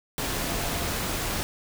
sine tone in noise, 690 Hz, F5, 21 cents flat, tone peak -38 dBFS, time 0.5-0.89 s, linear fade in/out 0 ms, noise pink, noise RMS -29 dBFS, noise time 0.18-1.43 s, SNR -12 dB, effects none

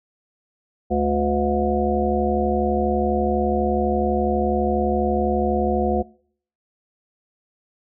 harmonic tone, 72.1 Hz, D2, 31 cents flat, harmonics 1 / 3 / 5 / 7 / 9 / 10, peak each -26 / -23 / -24 / -25 / -31 / -24 dBFS, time 0.9-6.03 s, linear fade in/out 20 ms, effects noise-tail reverb RT60 0.6 s tail -25 dB re dry

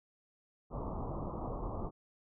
pink low-pass noise, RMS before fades -39 dBFS, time 0.7-1.91 s, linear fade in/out 50 ms, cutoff 1200 Hz, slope 96 dB/octave, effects none

